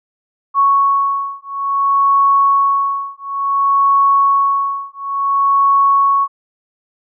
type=beating tone pair; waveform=sine; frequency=1108.7 / 1109.27 Hz; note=C#6 / C#6; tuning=0 / +1 cents; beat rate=0.57 Hz; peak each=-14 dBFS; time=0.54-6.28 s; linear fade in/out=50 ms; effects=none